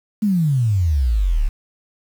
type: exponential sweep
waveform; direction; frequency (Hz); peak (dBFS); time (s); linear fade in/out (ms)
sine; down; 220 to 32.7; -14; 0.22-1.49; 10
effects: 7-bit